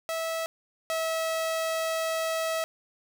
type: tone pair in turn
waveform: sawtooth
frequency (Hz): 652 / 647.9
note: E5 / E5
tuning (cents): -19 / -30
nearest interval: unison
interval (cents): 11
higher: first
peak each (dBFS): -25 / -23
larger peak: second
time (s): 0.09-0.46 / 0.9-2.64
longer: second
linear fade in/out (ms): 0
effects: none